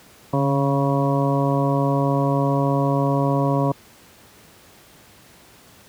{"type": "harmonic tone with a mistuned harmonic", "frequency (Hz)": 138.59, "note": "C#3", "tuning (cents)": 0, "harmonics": [1, 2, 3, 4, 5, 7, 8], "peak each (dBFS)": [-20, -23, -28, -25, -28, -27, -31], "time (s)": [0.33, 3.72], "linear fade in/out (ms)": 5, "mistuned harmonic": 1, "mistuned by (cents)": 42, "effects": ["pink hiss -49 dBFS RMS until 5.88 s", "high-pass 80 Hz 12 dB/octave"]}